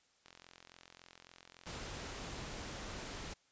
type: click train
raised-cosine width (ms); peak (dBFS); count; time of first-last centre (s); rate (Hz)
0.2; -37; 69; 0.26-1.82; 43.6
type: noise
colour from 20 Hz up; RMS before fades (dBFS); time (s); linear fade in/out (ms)
pink; -45; 1.66-3.34; 10
effects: white hiss -72 dBFS RMS until 3.51 s + resampled to 16000 Hz